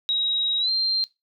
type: tone with pitch glide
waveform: sine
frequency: 3820 to 4166 Hz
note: A#7 to C8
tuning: +42 to -8 cents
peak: -20 dBFS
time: 0.09-1.04 s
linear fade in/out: 0 ms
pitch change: +150 cents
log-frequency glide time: 0.6-0.7 s
effects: noise-tail reverb RT60 0.2 s tail -18 dB re dry